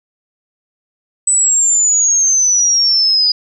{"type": "exponential sweep", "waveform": "sine", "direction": "down", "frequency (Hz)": [8040, 4909], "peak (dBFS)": -9, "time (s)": [1.27, 3.32], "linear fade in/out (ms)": 5, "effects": []}